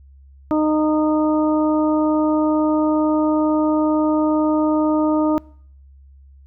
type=harmonic tone; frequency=307.4 Hz; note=D#4; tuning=21 cents flat; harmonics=1 / 2 / 3 / 4; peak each=-16 / -22 / -26 / -28 dBFS; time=0.51-5.38 s; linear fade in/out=0 ms; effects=noise-tail reverb RT60 0.6 s tail -24 dB re dry + added 68 Hz sine -43 dBFS peak until 6.46 s